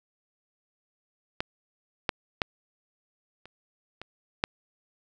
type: clicks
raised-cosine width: 0.3 ms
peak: -12 / -8 / -8 / -30 / -23 / -7 dBFS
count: 6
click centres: 1.405 / 2.092 / 2.418 / 3.456 / 4.016 / 4.439 s
effects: none